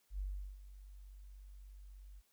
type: tone with ADSR envelope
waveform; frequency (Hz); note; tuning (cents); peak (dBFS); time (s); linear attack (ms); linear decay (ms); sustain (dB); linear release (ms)
sine; 48.28; G1; -26; -36; 0.1-2.22; 92; 380; -15; 36
effects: white hiss -75 dBFS RMS until 2.32 s